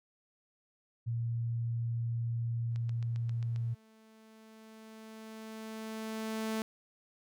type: tone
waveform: sine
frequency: 116.7 Hz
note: A#2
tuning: 2 cents sharp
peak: -31 dBFS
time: 1.06-3.75 s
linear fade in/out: 20 ms
type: tone with exponential growth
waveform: sawtooth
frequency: 220.2 Hz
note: A3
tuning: 2 cents sharp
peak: -28 dBFS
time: 2.71-6.62 s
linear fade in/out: 0 ms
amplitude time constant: 850 ms
type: click train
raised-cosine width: 0.2 ms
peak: -34 dBFS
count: 7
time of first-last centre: 2.76-3.561 s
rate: 7.49 Hz
effects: none